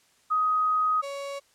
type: tone pair in turn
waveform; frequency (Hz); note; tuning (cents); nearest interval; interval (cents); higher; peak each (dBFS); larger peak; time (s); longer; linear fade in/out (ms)
sine / 35% pulse; 1255 / 559; D#6 / C#5; +15 / +14; octave + major second; 1401; first; -21 / -31; first; 0.3-1.02 / 1.02-1.4; first; 20
effects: white hiss -63 dBFS RMS until 1.54 s + low-pass 9000 Hz 12 dB/octave